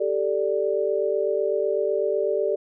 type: chord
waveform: sine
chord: G suspended second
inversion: none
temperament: equal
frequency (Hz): 392 / 440 / 587.3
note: G4 / A4 / D5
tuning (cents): 0 / 0 / 0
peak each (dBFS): -25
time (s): 0-2.56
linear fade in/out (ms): 10
effects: none